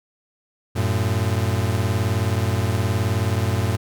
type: beating tone pair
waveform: 40% pulse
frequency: 94 / 113 Hz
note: F#2 / A2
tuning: +28 / +47 cents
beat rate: 19 Hz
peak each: -21 dBFS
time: 0.75-3.77 s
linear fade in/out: 20 ms
effects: none